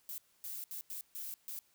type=noise bursts at uneven times; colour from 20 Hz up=violet; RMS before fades=-43 dBFS; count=6; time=0.09-0.18 / 0.44-0.64 / 0.71-0.81 / 0.9-1.01 / 1.15-1.34 / 1.48-1.59 s; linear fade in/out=0 ms; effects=white hiss -71 dBFS RMS until 1.74 s